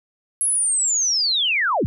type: linear sweep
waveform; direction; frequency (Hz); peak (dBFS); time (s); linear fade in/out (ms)
sine; down; 10890 to 49; -17; 0.41-1.86; 0
effects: none